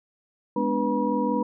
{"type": "tone cluster", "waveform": "sine", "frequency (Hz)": [209, 249.9, 294.7, 489.9, 962], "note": ["G#3", "B3", "D4", "B4", "B5"], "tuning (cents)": [11, 21, 6, -14, -46], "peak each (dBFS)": -28, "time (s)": [0.56, 1.43], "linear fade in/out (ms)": 5, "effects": []}